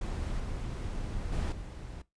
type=noise with level steps; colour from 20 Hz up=brown; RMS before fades=-34 / -36 / -31 / -41 dBFS; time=0.01-2.02 s; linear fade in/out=5 ms; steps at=0.4 / 1.32 / 1.52 s; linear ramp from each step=2 ms; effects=noise-tail reverb RT60 0.2 s tail -20 dB re dry + resampled to 22050 Hz